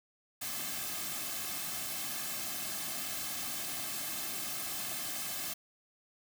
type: noise with comb filter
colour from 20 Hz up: white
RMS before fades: -38 dBFS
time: 0.41-5.54 s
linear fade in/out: 10 ms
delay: 2.1 ms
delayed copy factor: -0.75
effects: none